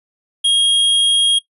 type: tone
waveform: square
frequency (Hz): 3263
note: G#7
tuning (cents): -31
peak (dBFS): -12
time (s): 0.44-1.39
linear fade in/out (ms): 10
effects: noise-tail reverb RT60 0.1 s tail -19 dB re dry + resampled to 32000 Hz